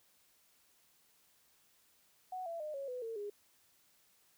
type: tone with pitch steps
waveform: sine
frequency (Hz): 741 / 671.7 / 608.9 / 551.9 / 500.3 / 453.5 / 411.1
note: F#5 / E5 / D#5 / C#5 / B4 / A#4 / G#4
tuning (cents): +2 / +32 / -38 / -8 / +22 / -48 / -18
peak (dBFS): -39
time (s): 2.32-3.3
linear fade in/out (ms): 5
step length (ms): 140
effects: white hiss -70 dBFS RMS until 4.37 s